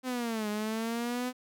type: linear two-way sweep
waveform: sawtooth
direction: down then up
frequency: 259.4 to 207.7 to 253.6 Hz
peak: -27 dBFS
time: 0.03-1.33 s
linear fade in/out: 50 ms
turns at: 0.49 s
effects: none